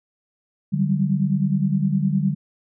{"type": "tone cluster", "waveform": "sine", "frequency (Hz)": [148.3, 188, 197.7], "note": ["D3", "F#3", "G3"], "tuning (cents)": [17, 28, 15], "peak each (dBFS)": -22, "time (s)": [0.72, 2.35], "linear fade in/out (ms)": 20, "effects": []}